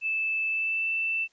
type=tone with pitch glide; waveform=sine; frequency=2630 to 2661 Hz; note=E7 to E7; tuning=-5 to +16 cents; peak=-25 dBFS; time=0.01-1.28 s; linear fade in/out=50 ms; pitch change=+21 cents; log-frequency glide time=0.48-0.9 s; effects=white hiss -66 dBFS RMS until 1.32 s + resampled to 16000 Hz